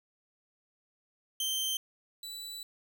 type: tone pair in turn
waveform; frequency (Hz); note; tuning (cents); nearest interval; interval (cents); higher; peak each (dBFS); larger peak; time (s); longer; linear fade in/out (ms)
sawtooth; 3127 / 3958; G7 / B7; -5 / +3; major third; 408; second; -27 / -37; first; 1.4-1.77 / 2.23-2.63; second; 2
effects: none